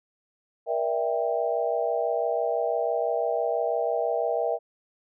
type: chord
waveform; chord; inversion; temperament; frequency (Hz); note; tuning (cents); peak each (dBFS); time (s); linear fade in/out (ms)
sine; E half-diminished seventh; second; just; 474.7 / 593.3 / 659.3 / 791.1; Bb4 / D5 / E5 / G5; +31 / +18 / 0 / +16; -28 / -31 / -27 / -31; 0.66-4.59; 50
effects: none